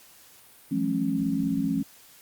sine tone cluster, 168.3 / 184.2 / 213.2 / 272.2 Hz, E3 / F#3 / G#3 / C#4, +36 / -7 / +46 / -31 cents, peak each -31 / -33 / -29 / -26 dBFS, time 0.71-1.83 s, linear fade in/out 10 ms, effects white hiss -53 dBFS RMS until 2.21 s + Opus 48 kbps

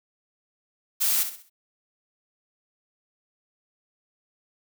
blue noise with echo, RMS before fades -23 dBFS, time 1-1.24 s, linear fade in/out 20 ms, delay 65 ms, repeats 4, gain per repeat -9 dB, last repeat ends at 1.5 s, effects none

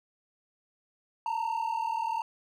triangle tone pair together, 891.6 / 932 Hz, A5 / A#5, +23 / -1 cents, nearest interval minor second, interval 76 cents, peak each -28 dBFS, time 1.26-2.22 s, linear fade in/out 2 ms, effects tanh soft clip ceiling -24 dBFS

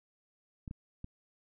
clicks, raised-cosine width 5 ms, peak -29 dBFS, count 3, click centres 0.678 / 0.711 / 1.044 s, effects none

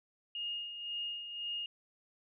sine tone with tremolo, 2847 Hz, F7, 33 cents sharp, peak -35 dBFS, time 0.35-1.66 s, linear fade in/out 2 ms, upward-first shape sine, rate 1.9 Hz, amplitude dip 55%, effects none

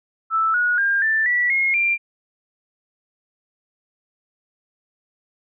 sine tone with pitch steps, 1318.5 / 1454.5 / 1604.6 / 1770.2 / 1952.8 / 2154 / 2377 Hz, E6 / F#6 / G6 / A6 / B6 / C7 / D7, 0 / -30 / +40 / +10 / -20 / +50 / +20 cents, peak -16 dBFS, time 0.3-1.98 s, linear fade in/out 50 ms, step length 240 ms, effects none

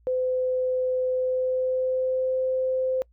sine tone with pitch glide, 510 to 517.7 Hz, C5 to C5, -44 to -18 cents, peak -22 dBFS, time 0.07-3.02 s, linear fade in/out 0 ms, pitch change +26 cents, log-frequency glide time 1.08-2.4 s, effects noise-tail reverb RT60 0.1 s tail -26 dB re dry + added 58 Hz sine -56 dBFS peak until 3.12 s

